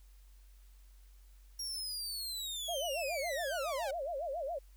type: linear sweep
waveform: sawtooth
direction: down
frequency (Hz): 5630 to 730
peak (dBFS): -35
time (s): 1.59-3.91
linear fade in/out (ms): 5
type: tone with vibrato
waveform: sine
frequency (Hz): 612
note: D#5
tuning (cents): -29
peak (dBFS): -35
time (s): 2.68-4.59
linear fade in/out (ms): 10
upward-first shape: sine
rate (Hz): 7.2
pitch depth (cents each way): 250
effects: added 47 Hz sine -55 dBFS peak until 4.76 s + white hiss -70 dBFS RMS until 4.76 s